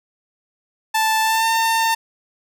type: tone with pitch glide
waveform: sawtooth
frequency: 880 to 903.7 Hz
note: A5 to A5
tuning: 0 to +46 cents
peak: -12 dBFS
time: 0.94-1.95 s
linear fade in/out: 10 ms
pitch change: +46 cents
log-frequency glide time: 1.22-1.49 s
effects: none